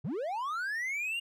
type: linear sweep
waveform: triangle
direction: up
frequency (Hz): 110 to 2849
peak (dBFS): -30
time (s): 0.04-1.2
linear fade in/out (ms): 10
effects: none